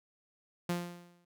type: tone with exponential decay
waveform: sawtooth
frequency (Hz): 174.61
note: F3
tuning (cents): 0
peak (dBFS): -25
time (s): 0.69-1.25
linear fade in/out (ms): 5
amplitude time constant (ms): 120
effects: none